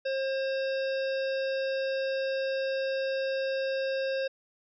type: harmonic tone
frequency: 535 Hz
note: C5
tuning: 38 cents sharp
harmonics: 1 / 3 / 5 / 7 / 9 / 10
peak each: -28 / -38 / -42 / -45 / -47 / -48 dBFS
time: 0.05-4.28 s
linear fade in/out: 10 ms
effects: none